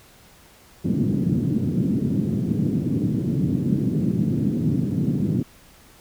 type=band-pass noise; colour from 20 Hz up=pink; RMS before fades=-22 dBFS; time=0.84-5.43 s; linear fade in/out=10 ms; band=130 to 280 Hz; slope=24 dB/octave; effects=pink hiss -51 dBFS RMS until 6 s